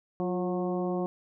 harmonic tone with a mistuned harmonic, 181.6 Hz, F#3, 32 cents flat, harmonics 1 / 2 / 3 / 4 / 5 / 6, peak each -31 / -31 / -36 / -37 / -45 / -43 dBFS, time 0.2-1.06 s, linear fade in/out 0 ms, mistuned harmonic 2, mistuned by -43 cents, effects none

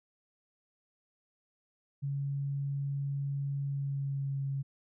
sine tone with pitch glide, 139.9 to 137.5 Hz, C#3 to C#3, +16 to -14 cents, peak -31 dBFS, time 2.02-4.63 s, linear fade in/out 20 ms, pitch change -30 cents, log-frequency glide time 3.64-4.42 s, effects none

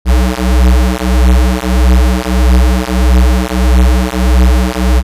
square beating tone pair, 61.4 / 63 Hz, B1 / B1, -9 / +35 cents, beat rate 1.6 Hz, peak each -10 dBFS, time 0.05-5.03 s, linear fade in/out 50 ms, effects resampled to 32000 Hz

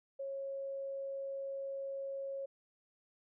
sine tone, 547 Hz, C#5, 23 cents flat, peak -38 dBFS, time 0.19-2.46 s, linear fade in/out 10 ms, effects none

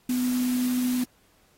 sine tone in noise, 250 Hz, B3, 21 cents sharp, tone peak -22 dBFS, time 0.09-1.04 s, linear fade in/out 5 ms, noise white, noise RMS -37 dBFS, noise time 0.09-1.04 s, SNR +12 dB, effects pink hiss -63 dBFS RMS until 1.57 s + AAC 48 kbps

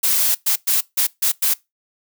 blue noise bursts at uneven times, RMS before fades -17 dBFS, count 6, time 0.03-0.35 / 0.46-0.56 / 0.67-0.81 / 0.97-1.07 / 1.22-1.32 / 1.42-1.54 s, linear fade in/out 10 ms, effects noise-tail reverb RT60 0.2 s tail -22 dB re dry

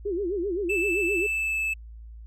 sine tone with vibrato, 374.1 Hz, F#4, 19 cents sharp, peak -25 dBFS, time 0.05-1.27 s, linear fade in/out 10 ms, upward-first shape sine, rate 7.7 Hz, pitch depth 190 cents each way
triangle tone with pitch glide, 2637 to 2619 Hz, E7 to E7, 0 to -12 cents, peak -23 dBFS, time 0.69-1.74 s, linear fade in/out 10 ms, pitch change -12 cents, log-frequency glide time 1.28-1.59 s
effects added 56 Hz sine -40 dBFS peak until 2.26 s

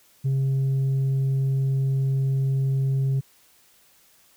sine tone, 134.8 Hz, C#3, 48 cents flat, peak -17 dBFS, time 0.24-3.21 s, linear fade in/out 20 ms, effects tanh soft clip ceiling -19 dBFS + white hiss -58 dBFS RMS until 4.36 s

